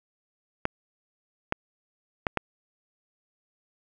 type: clicks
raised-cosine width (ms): 0.5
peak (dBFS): -9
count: 4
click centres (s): 0.654 / 1.524 / 2.268 / 2.373
effects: none